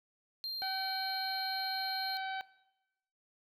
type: tone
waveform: triangle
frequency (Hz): 4186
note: C8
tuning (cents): 0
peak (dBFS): -35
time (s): 0.44-2.17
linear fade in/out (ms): 0
type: harmonic tone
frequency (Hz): 766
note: G5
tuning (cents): -40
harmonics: 1 / 2 / 3 / 4 / 5 / 6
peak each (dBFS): -37 / -41 / -48 / -51 / -50 / -56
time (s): 0.62-2.41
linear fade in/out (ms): 0
effects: noise-tail reverb RT60 0.9 s tail -19 dB re dry